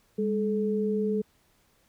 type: tone pair together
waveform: sine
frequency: 203.1 / 430.8 Hz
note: G#3 / A4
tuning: -38 / -37 cents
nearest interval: octave + minor second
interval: 1301 cents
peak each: -27 dBFS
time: 0.18-1.22 s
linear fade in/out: 10 ms
effects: pink hiss -66 dBFS RMS until 1.88 s